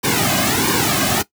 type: noise with flanger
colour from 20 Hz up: pink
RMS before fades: -17 dBFS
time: 0.03-1.23 s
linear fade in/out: 20 ms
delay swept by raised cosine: 1.5 to 2.2 ms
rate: 1.5 Hz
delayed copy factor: -0.85
effects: noise-tail reverb RT60 0.1 s tail -17 dB re dry + high-pass 100 Hz 12 dB/octave